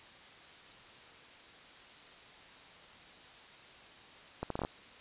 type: accelerating click train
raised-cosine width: 1 ms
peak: -21 dBFS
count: 7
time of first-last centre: 4.43-4.649 s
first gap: 73 ms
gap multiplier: 0.71
effects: white hiss -54 dBFS RMS until 5 s + resampled to 8000 Hz